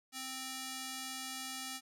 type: tone with band-pass filter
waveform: square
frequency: 261.6 Hz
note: C4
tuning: in tune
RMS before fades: -43 dBFS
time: 0.12-1.81 s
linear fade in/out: 50 ms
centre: 7200 Hz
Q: 0.56
effects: none